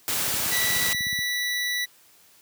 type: noise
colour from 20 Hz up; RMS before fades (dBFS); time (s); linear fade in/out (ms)
white; -26; 0.08-0.93; 0
type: click train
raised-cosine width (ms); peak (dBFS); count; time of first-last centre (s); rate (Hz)
5; -26; 16; 0.28-1.189; 16.5
type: tone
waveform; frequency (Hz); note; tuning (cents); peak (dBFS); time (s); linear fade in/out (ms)
25% pulse; 1961; B6; -13; -21; 0.51-1.86; 20
effects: white hiss -56 dBFS RMS until 2.41 s + high-pass 80 Hz 12 dB/octave